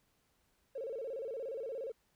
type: tone with vibrato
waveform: triangle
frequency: 493.9 Hz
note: B4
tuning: in tune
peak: -34 dBFS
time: 0.75-1.92 s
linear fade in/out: 10 ms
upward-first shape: square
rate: 17 Hz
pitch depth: 160 cents each way
effects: tanh soft clip ceiling -36 dBFS + pink hiss -75 dBFS RMS until 2.15 s